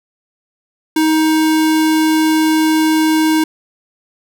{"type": "tone", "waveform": "square", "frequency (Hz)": 314.7, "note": "D#4", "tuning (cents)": 20, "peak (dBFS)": -11, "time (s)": [0.96, 3.44], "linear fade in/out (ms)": 5, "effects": []}